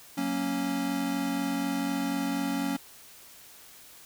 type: chord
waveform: square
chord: F# major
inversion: none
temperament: equal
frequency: 185 / 233.1 / 277.2 Hz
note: F#3 / A#3 / C#4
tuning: 0 / 0 / 0 cents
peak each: -36 / -35 / -30 dBFS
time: 0.17-2.77 s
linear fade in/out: 10 ms
effects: white hiss -51 dBFS RMS until 4.05 s